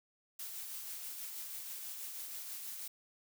blue noise with tremolo, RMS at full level -43 dBFS, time 0.39-2.88 s, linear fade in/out 5 ms, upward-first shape triangle, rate 6.2 Hz, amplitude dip 35%, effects none

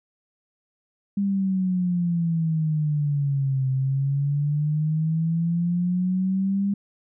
sine exponential two-way sweep, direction down then up, 201.3 to 131.1 to 201.3 Hz, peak -20 dBFS, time 1.17-6.74 s, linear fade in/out 5 ms, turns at 3.69 s, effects none

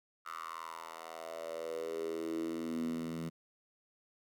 10% pulse tone with high-pass filter sweep, 82 Hz, E2, 9 cents flat, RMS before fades -40 dBFS, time 0.25-3.3 s, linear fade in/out 20 ms, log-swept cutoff 1300 to 180 Hz, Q 6.2, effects none

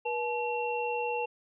sine tone cluster, 481.1 / 862 / 2725 Hz, B4 / A5 / F7, -45 / -36 / -43 cents, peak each -32 / -33 / -36 dBFS, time 0.05-1.26 s, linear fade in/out 10 ms, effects none

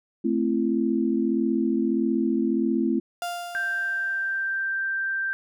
sine chord, A minor, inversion none, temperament equal with one note detuned, 220 / 261.6 / 336.7 Hz, A3 / C4 / E4, 0 / 0 / +37 cents, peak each -25 dBFS, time 0.24-3 s, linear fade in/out 10 ms
35% pulse tone with exponential decay, 698.5 Hz, F5, in tune, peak -25 dBFS, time 3.22-4.79 s, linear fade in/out 1 ms, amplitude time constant 340 ms
sine tone, 1571 Hz, G6, 3 cents sharp, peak -24 dBFS, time 3.55-5.33 s, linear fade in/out 0 ms
effects none

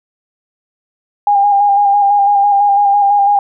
sine tone with vibrato, 809 Hz, G#5, 46 cents flat, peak -7 dBFS, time 1.27-3.39 s, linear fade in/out 2 ms, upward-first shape square, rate 6 Hz, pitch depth 24 cents each way, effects none

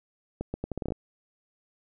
accelerating click train, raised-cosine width 2 ms, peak -18 dBFS, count 10, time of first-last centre 0.41-0.921 s, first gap 130 ms, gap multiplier 0.77, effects none

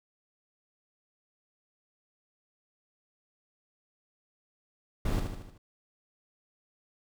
brown noise with echo, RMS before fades -29 dBFS, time 5.05-5.2 s, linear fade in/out 5 ms, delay 76 ms, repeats 5, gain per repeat -5 dB, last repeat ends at 5.58 s, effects none

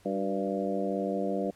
harmonic tone with a mistuned harmonic, 98 Hz, G2, in tune, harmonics 2 / 3 / 4 / 5 / 6 / 7, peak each -33 / -35 / -36 / -34 / -35 / -37 dBFS, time 0.05-1.51 s, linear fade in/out 10 ms, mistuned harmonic 4, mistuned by -58 cents, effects pink hiss -61 dBFS RMS until 1.55 s + low-pass 12000 Hz 12 dB/octave

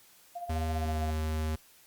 sine tone with tremolo, 698.5 Hz, F5, in tune, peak -34 dBFS, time 0.35-1.11 s, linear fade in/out 10 ms, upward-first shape sine, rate 15 Hz, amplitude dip 65%
square tone with pitch glide, 80 to 78.22 Hz, D#2 to D#2, +49 to +10 cents, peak -30 dBFS, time 0.49-1.56 s, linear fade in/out 10 ms, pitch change -39 cents, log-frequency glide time 0.68-1.02 s
effects white hiss -59 dBFS RMS until 1.86 s + Opus 48 kbps

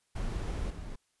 brown noise with level steps, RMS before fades -34 / -41 dBFS, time 0.15-0.96 s, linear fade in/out 10 ms, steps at 0.7 s, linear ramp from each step 5 ms, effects white hiss -75 dBFS RMS until 1.2 s + resampled to 24000 Hz

